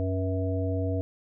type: harmonic tone with a mistuned harmonic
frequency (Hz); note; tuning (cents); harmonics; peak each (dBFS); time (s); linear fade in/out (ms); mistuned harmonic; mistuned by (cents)
93; F#2; +9; 1 / 3 / 5 / 7; -27 / -32 / -34 / -35; 0-1.01; 0; 5; +49
effects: none